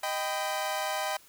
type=chord; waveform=sawtooth; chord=Eb augmented; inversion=none; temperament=equal with one note detuned; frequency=622.3 / 784 / 1003.9 Hz; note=Eb5 / G5 / B5; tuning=0 / 0 / +28 cents; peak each=-30 / -29 / -32 dBFS; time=0.03-1.17 s; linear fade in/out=5 ms; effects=white hiss -57 dBFS RMS until 1.28 s